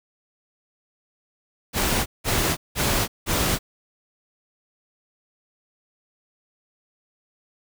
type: noise bursts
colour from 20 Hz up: pink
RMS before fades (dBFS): -22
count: 4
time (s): 1.73-3.59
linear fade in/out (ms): 50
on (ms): 330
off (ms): 180
effects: none